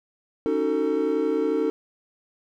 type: chord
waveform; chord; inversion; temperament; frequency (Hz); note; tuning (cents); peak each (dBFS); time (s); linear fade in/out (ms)
triangle; D# half-diminished seventh; third; just; 280 / 311.1 / 373.4 / 448; C#4 / D#4 / F#4 / A4; +18 / 0 / +16 / +31; -27 / -24 / -28 / -22; 0.46-1.7; 0
effects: none